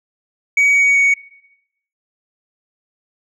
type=tone with pitch steps; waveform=sine; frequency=2260 / 2247 / 2234 Hz; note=C#7 / C#7 / C#7; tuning=+33 / +23 / +13 cents; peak=-7 dBFS; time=0.57-1.14 s; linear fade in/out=5 ms; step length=190 ms; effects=noise-tail reverb RT60 0.8 s tail -20 dB re dry + tanh soft clip ceiling -9 dBFS